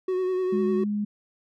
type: tone with vibrato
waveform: triangle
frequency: 370 Hz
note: F#4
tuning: in tune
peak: -21 dBFS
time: 0.08-0.84 s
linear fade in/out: 5 ms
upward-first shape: sine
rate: 10 Hz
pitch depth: 26 cents each way
type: tone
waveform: sine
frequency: 207.7 Hz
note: G#3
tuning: in tune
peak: -24 dBFS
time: 0.52-1.05 s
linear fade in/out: 10 ms
effects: none